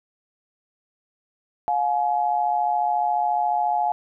sine tone pair together, 712.8 / 847 Hz, F5 / G#5, +35 / +34 cents, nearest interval minor third, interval 299 cents, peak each -22 dBFS, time 1.68-3.92 s, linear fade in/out 0 ms, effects none

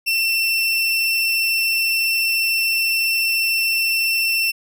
30% pulse tone, 2693 Hz, E7, 36 cents sharp, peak -14 dBFS, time 0.06-4.52 s, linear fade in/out 20 ms, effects none

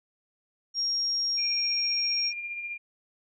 sine tone, 5580 Hz, F8, 2 cents flat, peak -25 dBFS, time 0.74-2.33 s, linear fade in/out 50 ms
sine tone with tremolo, 2400 Hz, D7, 37 cents sharp, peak -31 dBFS, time 1.37-2.78 s, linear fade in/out 20 ms, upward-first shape sine, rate 15 Hz, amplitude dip 40%
effects none

